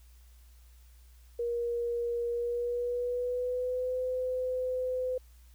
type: tone with pitch glide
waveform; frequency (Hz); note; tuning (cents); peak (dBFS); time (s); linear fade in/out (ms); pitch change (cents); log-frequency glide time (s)
sine; 474.1 to 508.1; A#4 to B4; +29 to +49; -29; 1.39-5.18; 5; +120; 2.3-3.99
effects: added 60 Hz sine -53 dBFS peak until 5.54 s + white hiss -66 dBFS RMS until 5.54 s